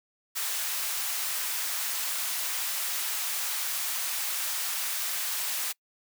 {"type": "high-pass noise", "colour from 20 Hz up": "white", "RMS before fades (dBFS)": -31, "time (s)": [0.35, 5.73], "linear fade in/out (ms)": 20, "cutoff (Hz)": 880, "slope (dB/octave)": 12, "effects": ["noise-tail reverb RT60 0.1 s tail -25 dB re dry"]}